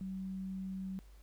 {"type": "tone", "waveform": "sine", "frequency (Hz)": 190, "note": "F#3", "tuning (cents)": 46, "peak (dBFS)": -38, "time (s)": [0.01, 0.99], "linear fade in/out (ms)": 0, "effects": ["added 50 Hz sine -54 dBFS peak until 1.22 s", "pink hiss -68 dBFS RMS until 1.22 s"]}